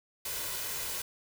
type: noise with comb filter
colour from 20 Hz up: white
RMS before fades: -36 dBFS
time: 0.25-1.02 s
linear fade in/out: 5 ms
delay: 2 ms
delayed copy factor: +0.5
effects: none